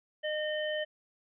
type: harmonic tone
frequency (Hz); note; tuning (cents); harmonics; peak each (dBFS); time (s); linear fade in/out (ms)
611; D#5; -32; 1 / 3 / 5; -32 / -37 / -39; 0.23-0.85; 20
effects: none